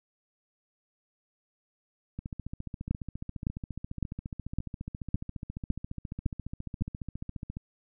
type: two click trains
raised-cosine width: 5 ms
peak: -15 / -24 dBFS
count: 8 / 79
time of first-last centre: 2.91-6.821 / 2.19-7.569 s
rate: 1.79 / 14.5 Hz
effects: none